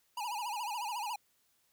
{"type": "tone with vibrato", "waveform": "square", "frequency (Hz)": 898, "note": "A5", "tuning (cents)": 35, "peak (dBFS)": -36, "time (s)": [0.17, 1.16], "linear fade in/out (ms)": 5, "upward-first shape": "sine", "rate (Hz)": 14, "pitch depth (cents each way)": 170, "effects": ["white hiss -73 dBFS RMS until 1.72 s"]}